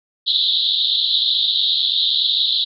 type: band-pass noise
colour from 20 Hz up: pink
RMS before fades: -18 dBFS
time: 0.26-2.65 s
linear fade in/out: 20 ms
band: 3400 to 4100 Hz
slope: 96 dB/octave
effects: none